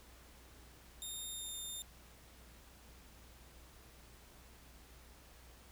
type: tone with pitch glide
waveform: 15% pulse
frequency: 3671 to 3627 Hz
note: A#7 to A#7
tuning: -27 to -48 cents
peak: -36 dBFS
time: 1.02-1.82 s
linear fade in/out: 0 ms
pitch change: -21 cents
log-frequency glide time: 1.3-1.58 s
effects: added 60 Hz sine -60 dBFS peak until 5.71 s + pink hiss -61 dBFS RMS until 5.71 s